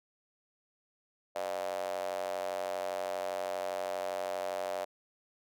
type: tone with high-pass filter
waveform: square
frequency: 46.25 Hz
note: F#1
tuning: in tune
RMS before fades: -36 dBFS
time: 1.35-4.85 s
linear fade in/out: 10 ms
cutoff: 620 Hz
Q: 6.4
effects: none